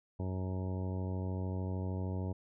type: harmonic tone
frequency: 93.2 Hz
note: F#2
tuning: 13 cents sharp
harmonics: 1 / 2 / 3 / 4 / 5 / 6 / 7 / 9 / 10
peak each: -35 / -41 / -45 / -47 / -49 / -51 / -52 / -54 / -55 dBFS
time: 0.19-2.33 s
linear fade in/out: 10 ms
effects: none